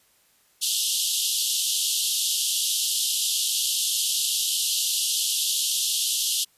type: band-pass noise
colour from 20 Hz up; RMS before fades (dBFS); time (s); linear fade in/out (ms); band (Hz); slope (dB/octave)
pink; -25; 0.61-6.45; 20; 2900 to 13000; 96
effects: white hiss -62 dBFS RMS until 6.57 s + resampled to 32000 Hz